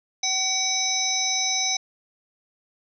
harmonic tone with a mistuned harmonic, 756 Hz, F#5, 37 cents sharp, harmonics 1 / 3 / 5 / 7 / 8, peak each -32 / -30 / -28 / -28 / -25 dBFS, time 0.23-1.77 s, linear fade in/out 5 ms, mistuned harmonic 5, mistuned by +58 cents, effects none

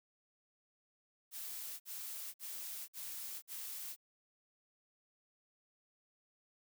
blue noise bursts, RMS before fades -45 dBFS, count 5, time 1.31-3.964 s, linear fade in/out 50 ms, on 490 ms, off 51 ms, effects none

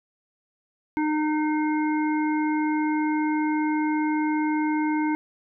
harmonic tone, 305.8 Hz, D#4, 30 cents flat, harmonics 1 / 3 / 5 / 7, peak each -22 / -29 / -37 / -35 dBFS, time 0.97-5.15 s, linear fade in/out 0 ms, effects none

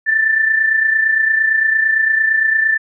sine tone pair together, 1767.2 / 1796 Hz, A6 / A6, +7 / +35 cents, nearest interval unison, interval 28 cents, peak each -12 / -20 dBFS, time 0.06-2.78 s, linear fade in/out 20 ms, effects none

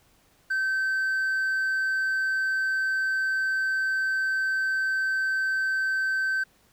sine tone with hard clipping, 1546 Hz, G6, 24 cents flat, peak -24 dBFS, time 0.5-6.44 s, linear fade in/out 10 ms, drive 2 dB, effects pink hiss -62 dBFS RMS until 6.72 s

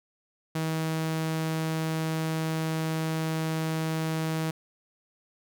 sawtooth tone, 159.8 Hz, D#3, 47 cents sharp, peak -23 dBFS, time 0.55-4.51 s, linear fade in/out 5 ms, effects none

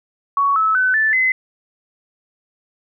sine tone with pitch steps, 1119 / 1300.3 / 1511 / 1755.9 / 2040 Hz, C#6 / E6 / F#6 / A6 / C7, +16 / -24 / +36 / -4 / -44 cents, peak -13 dBFS, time 0.37-1.32 s, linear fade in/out 2 ms, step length 190 ms, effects none

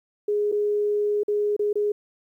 sine tone with dropouts, 415.3 Hz, G#4, in tune, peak -20 dBFS, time 0.28-1.92 s, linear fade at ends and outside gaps 5 ms, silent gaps 0.517-0.523 / 1.234-1.281 / 1.565-1.593 / 1.73-1.755 s, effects 10-bit

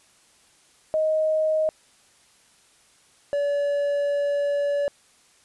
sine / triangle tone pair in turn, 626 / 572.6 Hz, D#5 / D5, +10 / -44 cents, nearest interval major second, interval 154 cents, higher first, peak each -19 dBFS, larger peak neither, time 0.94-1.69 / 3.33-4.88 s, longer second, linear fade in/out 0 ms, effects white hiss -58 dBFS RMS until 5.44 s + resampled to 24000 Hz

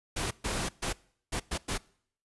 pink noise bursts at uneven times, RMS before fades -32 dBFS, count 6, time 0.16-0.31 / 0.44-0.69 / 0.82-0.93 / 1.32-1.4 / 1.51-1.58 / 1.68-1.78 s, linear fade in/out 10 ms, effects noise-tail reverb RT60 0.6 s tail -23 dB re dry + resampled to 24000 Hz

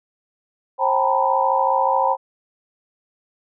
sine tone cluster, 534 / 781 / 873 / 938 / 992 Hz, C5 / G5 / A5 / A#5 / B5, +35 / -7 / -14 / +11 / +7 cents, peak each -22 dBFS, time 0.78-2.17 s, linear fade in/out 50 ms, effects none

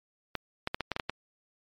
clicks, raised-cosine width 0.3 ms, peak -14 dBFS, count 8, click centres 0.353 / 0.674 / 0.745 / 0.807 / 0.917 / 0.964 / 0.998 / 1.096 s, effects MP3 64 kbps

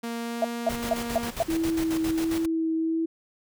sawtooth tone with pitch glide, 233.1 to 235.5 Hz, A#3 to A#3, 0 to +18 cents, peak -26 dBFS, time 0.03-1.31 s, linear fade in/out 10 ms, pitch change +18 cents, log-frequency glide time 0.19-0.47 s
sine tone bursts, 670 Hz, E5, 28 cents sharp, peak -19 dBFS, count 5, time 0.42-1.425 s, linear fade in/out 2 ms, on 25 ms, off 220 ms
pink noise with tremolo, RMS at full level -34 dBFS, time 0.69-2.46 s, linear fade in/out 10 ms, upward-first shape square, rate 7.4 Hz, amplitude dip 65%
sine tone with vibrato, 325 Hz, E4, 24 cents flat, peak -23 dBFS, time 1.48-3.06 s, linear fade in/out 10 ms, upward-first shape triangle, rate 1.4 Hz, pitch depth 16 cents each way
effects none

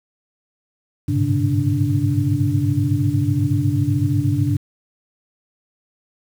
sine tone cluster, 98.8 / 106.9 / 128.7 / 142.2 / 291.8 Hz, G2 / A2 / C3 / C#3 / D4, +14 / -49 / -28 / +45 / -11 cents, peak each -22 dBFS, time 1.08-4.57 s, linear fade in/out 10 ms, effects 7-bit

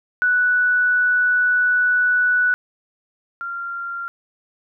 sine tone pair in turn, 1480 / 1385.3 Hz, F#6 / F6, 0 / -14 cents, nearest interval minor second, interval 114 cents, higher first, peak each -14 / -25 dBFS, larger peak first, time 0.22-2.54 / 3.41-4.08 s, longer first, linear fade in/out 0 ms, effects none

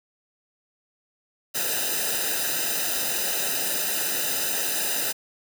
white noise with comb filter, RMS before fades -26 dBFS, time 1.54-5.13 s, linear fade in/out 20 ms, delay 0.9 ms, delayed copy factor -0.9, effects none

